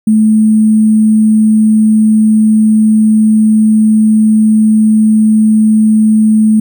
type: tone with sample-and-hold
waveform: sine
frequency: 217.2 Hz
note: A3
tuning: 22 cents flat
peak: -4 dBFS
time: 0.07-6.6 s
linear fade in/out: 5 ms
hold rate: 8820 Hz
effects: none